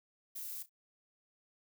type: noise with echo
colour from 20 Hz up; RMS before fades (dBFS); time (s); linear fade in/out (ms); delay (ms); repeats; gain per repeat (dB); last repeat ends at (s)
violet; -43; 0.35-0.63; 10; 33; 2; -15; 0.696
effects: none